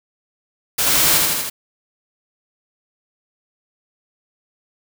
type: noise with echo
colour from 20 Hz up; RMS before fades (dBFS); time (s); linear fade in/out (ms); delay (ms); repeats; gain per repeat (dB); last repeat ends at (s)
white; -18; 0.78-1.18; 10; 80; 4; -2; 1.5
effects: none